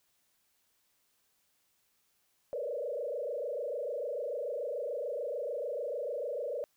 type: tone with frequency modulation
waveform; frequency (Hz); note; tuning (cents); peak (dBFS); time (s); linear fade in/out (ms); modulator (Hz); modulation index
sine; 532; C5; +29; -33; 2.53-6.64; 0; 26.8; 2.7
effects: white hiss -74 dBFS RMS until 6.76 s